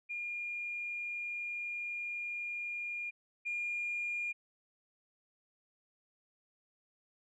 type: tone pair in turn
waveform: sine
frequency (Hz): 2416 / 2416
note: D7 / D7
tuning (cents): +48 / +48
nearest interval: unison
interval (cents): 0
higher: neither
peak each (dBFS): -36 / -33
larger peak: second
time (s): 0.09-3.11 / 3.45-4.33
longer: first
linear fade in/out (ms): 20
effects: tanh soft clip ceiling -29 dBFS